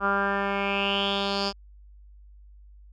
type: tone with low-pass filter sweep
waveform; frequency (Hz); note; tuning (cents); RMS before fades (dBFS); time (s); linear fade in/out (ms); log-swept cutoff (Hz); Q
10% pulse; 198.7; G3; +24; -26; 0-1.53; 50; 1300 to 5000; 6.3
effects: added 50 Hz sine -47 dBFS peak until 2.92 s